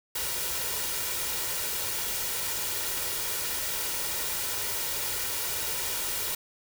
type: noise with comb filter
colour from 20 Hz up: white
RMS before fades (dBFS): -31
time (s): 0.15-6.35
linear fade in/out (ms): 5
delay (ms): 2.1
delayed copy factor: +0.5
effects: none